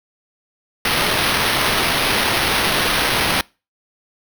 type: noise with sample-and-hold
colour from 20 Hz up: white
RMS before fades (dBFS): -18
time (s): 0.85-3.41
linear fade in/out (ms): 2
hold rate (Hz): 7350
effects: noise-tail reverb RT60 0.3 s tail -25 dB re dry